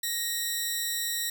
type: tone pair together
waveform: 10% pulse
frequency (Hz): 1872 / 3969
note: A#6 / B7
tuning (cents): +7 / +8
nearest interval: octave + minor second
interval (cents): 1301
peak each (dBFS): -23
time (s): 0.03-1.3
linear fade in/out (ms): 5
effects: none